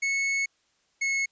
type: tone pair in turn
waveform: 45% pulse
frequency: 2200 / 2186 Hz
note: C#7 / C#7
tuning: -14 / -25 cents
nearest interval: unison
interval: 11 cents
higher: first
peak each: -24 dBFS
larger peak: neither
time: 0.02-0.46 / 1.01-1.26 s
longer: first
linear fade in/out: 10 ms
effects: white hiss -69 dBFS RMS until 1.31 s + resampled to 16000 Hz